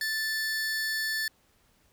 45% pulse tone pair together, 1760 / 4435 Hz, A6 / C#8, 0 / 0 cents, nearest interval octave + major third, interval 1600 cents, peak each -29 / -34 dBFS, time 0.01-1.28 s, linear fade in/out 2 ms, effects pink hiss -66 dBFS RMS until 1.92 s

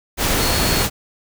sine tone in noise, 4343 Hz, C#8, 36 cents flat, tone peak -25 dBFS, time 0.37-0.86 s, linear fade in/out 50 ms, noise pink, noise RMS -18 dBFS, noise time 0.17-0.9 s, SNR -10 dB, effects none

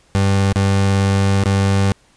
30% pulse tone with dropouts, 98 Hz, G2, in tune, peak -10 dBFS, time 0.15-1.92 s, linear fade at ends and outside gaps 0 ms, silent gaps 0.527-0.559 / 1.437-1.458 s, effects pink hiss -54 dBFS RMS until 2.16 s + resampled to 22050 Hz

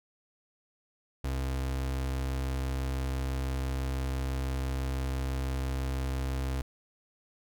35% pulse tone, 66 Hz, C2, 16 cents sharp, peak -28 dBFS, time 1.24-6.62 s, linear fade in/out 5 ms, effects none

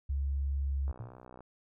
sine tone with pitch glide, 69.3 to 68.62 Hz, C#2 to C#2, 0 to -17 cents, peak -29 dBFS, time 0.09-0.92 s, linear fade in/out 10 ms, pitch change -17 cents, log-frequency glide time 0.57-0.8 s
click train, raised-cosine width 1 ms, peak -36 dBFS, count 34, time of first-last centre 0.88-1.406 s, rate 62.7 Hz
sine tone with exponential decay, 114.2 Hz, A#2, 35 cents flat, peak -35 dBFS, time 1-1.25 s, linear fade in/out 0 ms, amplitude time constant 54 ms
effects none

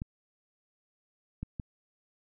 clicks, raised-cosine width 5 ms, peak -23 dBFS, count 3, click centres 0.019 / 1.43 / 1.598 s, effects none

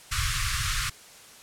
pink band-stop noise, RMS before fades -27 dBFS, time 0.11-0.9 s, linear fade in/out 10 ms, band 140 to 1100 Hz, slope 96 dB/octave, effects white hiss -49 dBFS RMS until 1.42 s + low-pass 10000 Hz 12 dB/octave

